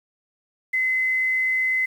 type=tone with quantisation; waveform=sine; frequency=2042 Hz; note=C7; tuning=43 cents flat; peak=-19 dBFS; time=0.73-1.86 s; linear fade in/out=10 ms; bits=8; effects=none